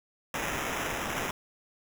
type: noise with sample-and-hold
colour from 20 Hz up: violet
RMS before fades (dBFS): -33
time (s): 0.34-1.31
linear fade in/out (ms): 2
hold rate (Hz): 4410
effects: none